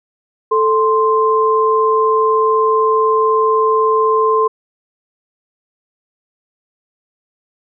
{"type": "tone pair together", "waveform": "sine", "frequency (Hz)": [439.4, 1046], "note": ["A4", "C6"], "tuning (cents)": [-2, -1], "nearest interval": "octave + minor third", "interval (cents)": 1501, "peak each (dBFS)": -13, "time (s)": [0.51, 4.48], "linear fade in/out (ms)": 10, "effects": []}